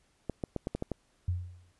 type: clicks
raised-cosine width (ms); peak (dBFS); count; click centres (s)
2; -19; 7; 0.297 / 0.438 / 0.563 / 0.671 / 0.75 / 0.824 / 0.917
type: tone with exponential decay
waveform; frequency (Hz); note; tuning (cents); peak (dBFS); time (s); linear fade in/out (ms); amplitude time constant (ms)
sine; 89; F2; +33; -25; 1.28-1.72; 5; 95
effects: pink hiss -70 dBFS RMS until 1.79 s + resampled to 24000 Hz